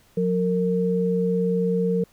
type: tone pair together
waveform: sine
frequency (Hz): 179.96 / 459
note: F#3 / A#4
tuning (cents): -48 / -27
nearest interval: octave + major third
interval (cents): 1621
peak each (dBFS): -22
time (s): 0.17-2.04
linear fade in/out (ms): 5
effects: pink hiss -58 dBFS RMS until 2.12 s